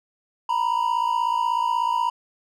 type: tone pair together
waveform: triangle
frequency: 932.3 / 988.7 Hz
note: A#5 / B5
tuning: 0 / +2 cents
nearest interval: minor second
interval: 102 cents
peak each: -21 dBFS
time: 0.49-2.1 s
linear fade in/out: 5 ms
effects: none